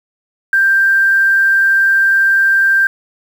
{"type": "tone with quantisation", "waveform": "sine", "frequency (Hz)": 1579, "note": "G6", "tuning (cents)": 12, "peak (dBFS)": -8, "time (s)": [0.53, 2.87], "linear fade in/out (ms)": 2, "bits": 6, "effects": []}